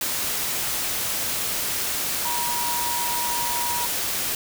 sine tone in noise, 956 Hz, A#5, 43 cents sharp, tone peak -27 dBFS, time 2.25-3.86 s, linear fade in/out 2 ms, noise white, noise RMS -26 dBFS, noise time 0.01-4.35 s, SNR -4 dB, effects none

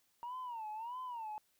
sine tone with vibrato, 932.3 Hz, A#5, in tune, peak -39 dBFS, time 0.23-1.38 s, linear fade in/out 0 ms, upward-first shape sine, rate 1.6 Hz, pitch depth 160 cents each way, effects tanh soft clip ceiling -38 dBFS + white hiss -75 dBFS RMS until 1.59 s

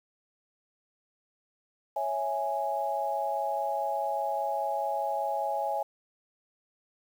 sine chord, C# minor, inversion none, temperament equal, 554.4 / 659.3 / 830.6 Hz, C#5 / E5 / G#5, 0 / 0 / 0 cents, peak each -34 / -33 / -30 dBFS, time 1.96-5.83 s, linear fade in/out 5 ms, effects 9-bit

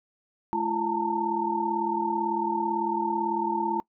sine tone cluster, 215.1 / 339.4 / 875 / 913 Hz, A3 / F4 / A5 / A#5, -39 / -49 / -10 / -36 cents, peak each -34 / -30 / -31 / -27 dBFS, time 0.53-3.8 s, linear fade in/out 0 ms, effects noise-tail reverb RT60 0.1 s tail -22 dB re dry

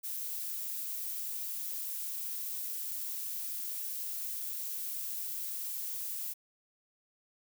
violet noise, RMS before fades -38 dBFS, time 0.03-6.34 s, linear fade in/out 20 ms, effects none

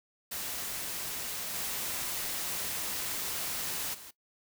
white noise with level steps, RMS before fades -37 / -35 / -48 dBFS, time 0.31-4.11 s, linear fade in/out 10 ms, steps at 1.54 / 3.93 s, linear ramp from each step 20 ms, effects noise-tail reverb RT60 0.1 s tail -18 dB re dry

